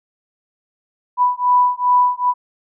sine beating tone pair, 987.8 / 990.3 Hz, B5 / B5, 0 / +4 cents, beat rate 2.5 Hz, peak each -15 dBFS, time 1.17-2.34 s, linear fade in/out 50 ms, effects none

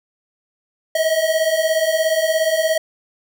square beating tone pair, 627 / 644 Hz, D#5 / E5, +13 / -41 cents, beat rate 17 Hz, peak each -21 / -18 dBFS, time 0.95-2.78 s, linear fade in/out 5 ms, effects none

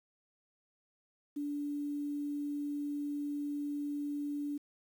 sine tone with quantisation, 290 Hz, D4, 22 cents flat, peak -34 dBFS, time 1.36-4.58 s, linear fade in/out 10 ms, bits 10, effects none

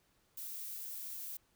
violet noise, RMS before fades -44 dBFS, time 0.37-1.37 s, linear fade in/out 5 ms, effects pink hiss -73 dBFS RMS until 1.55 s

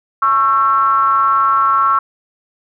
triangle ring-modulated tone, 120.8 Hz, B2, 38 cents flat, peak -5 dBFS, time 0.22-1.99 s, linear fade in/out 5 ms, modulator 1220 Hz, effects none

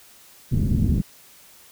white low-pass noise, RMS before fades -20 dBFS, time 0.51-1.02 s, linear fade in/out 20 ms, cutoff 210 Hz, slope 24 dB/octave, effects white hiss -50 dBFS RMS until 1.71 s

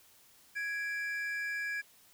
triangle tone pair together, 1661.2 / 2344 Hz, G#6 / D7, 0 / -4 cents, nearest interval tritone, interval 596 cents, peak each -33 / -38 dBFS, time 0.55-1.82 s, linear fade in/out 20 ms, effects white hiss -62 dBFS RMS until 2.13 s

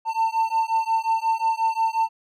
triangle beating tone pair, 895 / 900.6 Hz, A5 / A5, +29 / +40 cents, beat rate 5.6 Hz, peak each -21 dBFS, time 0.05-2.09 s, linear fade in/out 50 ms, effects none

